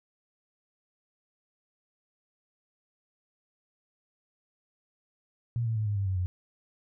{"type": "tone with pitch steps", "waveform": "sine", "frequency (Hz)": [118, 112.87, 107.96, 103.26, 98.77, 94.47, 90.36], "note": ["A#2", "A2", "A2", "G#2", "G2", "F#2", "F#2"], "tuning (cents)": [22, 45, -32, -9, 14, 37, -40], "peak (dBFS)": -26, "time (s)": [5.56, 6.26], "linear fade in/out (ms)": 0, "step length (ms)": 100, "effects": []}